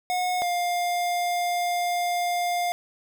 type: tone pair in turn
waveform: square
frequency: 726 / 704.5 Hz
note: F#5 / F5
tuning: -33 / +15 cents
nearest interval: minor second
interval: 52 cents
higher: first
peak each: -24 dBFS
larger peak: neither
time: 0.1-0.42 / 0.42-2.72 s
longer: second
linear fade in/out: 0 ms
effects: none